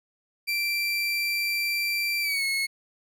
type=tone with pitch glide; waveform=30% pulse; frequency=2351 to 2181 Hz; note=D7 to C#7; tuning=+1 to -29 cents; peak=-22 dBFS; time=0.47-2.67 s; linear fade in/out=20 ms; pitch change=-130 cents; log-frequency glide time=2.21-2.44 s; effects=none